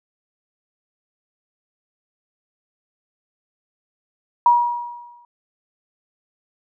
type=tone with exponential decay; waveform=sine; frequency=958 Hz; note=A#5; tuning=47 cents sharp; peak=-8 dBFS; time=4.46-5.25 s; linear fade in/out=2 ms; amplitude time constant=170 ms; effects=none